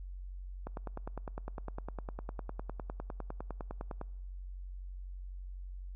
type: click train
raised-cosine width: 1 ms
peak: -26 dBFS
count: 34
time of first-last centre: 0.67-4.013 s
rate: 9.87 Hz
effects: noise-tail reverb RT60 1.0 s tail -24 dB re dry + added 46 Hz sine -41 dBFS peak until 5.95 s